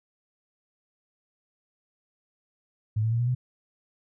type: tone with pitch steps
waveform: sine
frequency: 107.9 / 112.09 / 116.45 / 120.97 / 125.67 Hz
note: A2 / A2 / A#2 / B2 / B2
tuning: -33 / +33 / -1 / -35 / +31 cents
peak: -22 dBFS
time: 2.96-3.35 s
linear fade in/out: 10 ms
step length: 78 ms
effects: none